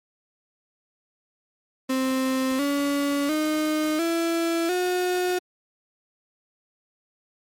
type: tone with pitch steps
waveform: 35% pulse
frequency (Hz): 261.9 / 284 / 307.9 / 333.8 / 361.9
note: C4 / C#4 / D#4 / E4 / F#4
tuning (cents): +2 / +42 / -18 / +22 / -38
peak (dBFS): -20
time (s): 1.89-5.39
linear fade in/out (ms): 10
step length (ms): 700
effects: MP3 64 kbps